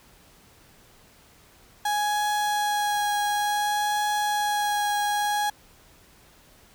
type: tone with vibrato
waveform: 35% pulse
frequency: 830.6 Hz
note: G#5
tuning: in tune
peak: -21 dBFS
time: 1.85-5.5 s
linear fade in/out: 5 ms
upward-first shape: triangle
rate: 0.56 Hz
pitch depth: 12 cents each way
effects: pink hiss -55 dBFS RMS until 6.74 s